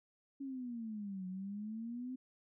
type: exponential two-way sweep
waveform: sine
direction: down then up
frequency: 279.1 to 182.7 to 260.3 Hz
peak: -40 dBFS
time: 0.4-2.16 s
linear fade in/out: 10 ms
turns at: 1.27 s
effects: none